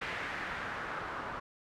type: noise with low-pass filter sweep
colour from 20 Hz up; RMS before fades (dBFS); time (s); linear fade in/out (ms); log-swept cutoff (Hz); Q
white; -39; 0.01-1.4; 10; 2000 to 1200; 2
effects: none